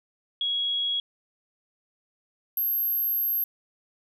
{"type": "tone pair in turn", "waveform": "sine", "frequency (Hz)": [3322, 12542], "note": ["G#7", "G9"], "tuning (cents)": [0, 0], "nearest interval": "octave + major seventh", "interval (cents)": 2300, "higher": "second", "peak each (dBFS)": [-24, -23], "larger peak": "second", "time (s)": [[0.41, 1], [2.57, 3.44]], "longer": "second", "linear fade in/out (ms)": 2, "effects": []}